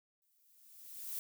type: noise with exponential growth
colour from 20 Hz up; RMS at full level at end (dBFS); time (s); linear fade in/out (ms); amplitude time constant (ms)
violet; -39; 0.22-1.19; 1; 210
effects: none